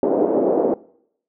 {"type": "band-pass noise", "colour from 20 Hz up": "pink", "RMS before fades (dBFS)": -18, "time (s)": [0.03, 0.74], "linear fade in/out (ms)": 2, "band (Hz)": [300, 600], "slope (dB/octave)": 24, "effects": ["noise-tail reverb RT60 0.7 s tail -22 dB re dry"]}